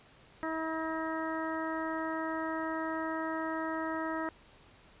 harmonic tone with a mistuned harmonic, 320.9 Hz, E4, 46 cents flat, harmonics 1 / 2 / 3 / 4 / 5 / 6, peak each -36 / -39 / -40 / -40 / -44 / -43 dBFS, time 0.43-4.29 s, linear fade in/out 0 ms, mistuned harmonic 6, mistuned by -40 cents, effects pink hiss -59 dBFS RMS until 5 s + resampled to 8000 Hz

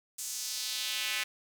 square tone with high-pass filter sweep, 116.54 Hz, A#2, in tune, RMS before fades -35 dBFS, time 0.18-1.24 s, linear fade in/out 10 ms, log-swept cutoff 7500 to 2200 Hz, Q 1.8, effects none

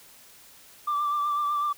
sine tone with vibrato, 1174.7 Hz, D6, in tune, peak -22 dBFS, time 0.87-1.73 s, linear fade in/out 10 ms, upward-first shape triangle, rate 8 Hz, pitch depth 37 cents each way, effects tanh soft clip ceiling -21 dBFS + white hiss -52 dBFS RMS until 1.77 s

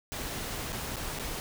pink noise with dropouts, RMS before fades -36 dBFS, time 0.12-1.4 s, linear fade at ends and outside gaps 0 ms, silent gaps 0.722-0.728 / 0.96-0.967 / 1.188-1.196 s, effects none

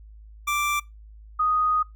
25% pulse / sine tone pair in turn, 1174.7 / 1244.6 Hz, D6 / D#6, 0 / 0 cents, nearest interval minor second, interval 100 cents, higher second, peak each -19 dBFS, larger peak neither, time 0.47-0.8 / 1.39-1.83 s, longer second, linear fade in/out 10 ms, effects noise-tail reverb RT60 0.2 s tail -22 dB re dry + added 53 Hz sine -43 dBFS peak until 1.95 s

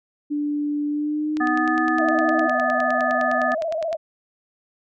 sine tone with pitch glide, 293.7 to 318.4 Hz, D4 to D#4, 0 to +40 cents, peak -21 dBFS, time 0.3-2.48 s, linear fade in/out 20 ms, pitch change +140 cents, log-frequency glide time 0.88-1.81 s
click train, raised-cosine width 0.2 ms, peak -17 dBFS, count 26, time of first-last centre 1.37-3.929 s, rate 9.77 Hz
harmonic tone, 247.9 Hz, B3, 7 cents sharp, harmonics 1 / 3 / 5 / 7, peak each -28 / -25 / -25 / -24 dBFS, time 1.4-3.55 s, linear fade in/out 10 ms
sine tone with vibrato, 645 Hz, E5, 38 cents flat, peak -22 dBFS, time 1.98-3.97 s, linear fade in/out 20 ms, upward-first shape square, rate 15 Hz, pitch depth 64 cents each way
effects none

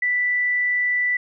sine tone, 1975.5 Hz, B6, in tune, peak -18 dBFS, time 0.02-1.17 s, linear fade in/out 5 ms, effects none

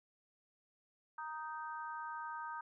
harmonic tone, 311.1 Hz, D#4, in tune, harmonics 3 / 4 / 5, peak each -44 / -46 / -48 dBFS, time 1.18-2.61 s, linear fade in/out 5 ms, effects none

